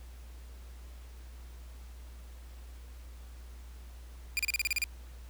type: tone bursts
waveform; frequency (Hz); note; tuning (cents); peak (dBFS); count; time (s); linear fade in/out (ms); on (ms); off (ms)
sawtooth; 2409; D7; +43; -24; 9; 4.37-4.84; 0; 22; 34
effects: added 60 Hz sine -45 dBFS peak until 5.29 s + pink hiss -59 dBFS RMS until 5.29 s